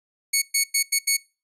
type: tone bursts at uneven times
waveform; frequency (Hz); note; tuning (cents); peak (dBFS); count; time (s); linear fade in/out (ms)
10% pulse; 2217; C#7; 0; -9; 5; 0.33-0.42 / 0.54-0.64 / 0.74-0.83 / 0.92-0.99 / 1.07-1.17; 10
effects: noise-tail reverb RT60 0.3 s tail -23 dB re dry + resampled to 32000 Hz